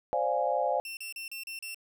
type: chord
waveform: sine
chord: D half-diminished seventh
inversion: third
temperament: equal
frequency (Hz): 523.3 / 587.3 / 698.5 / 830.6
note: C5 / D5 / F5 / Ab5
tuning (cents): 0 / 0 / 0 / 0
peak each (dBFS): -31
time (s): 0.13-0.8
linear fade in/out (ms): 0
type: tone bursts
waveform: sawtooth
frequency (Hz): 2700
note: E7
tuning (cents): +41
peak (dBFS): -34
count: 6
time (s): 0.85-1.745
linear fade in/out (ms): 2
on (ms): 120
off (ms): 35
effects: none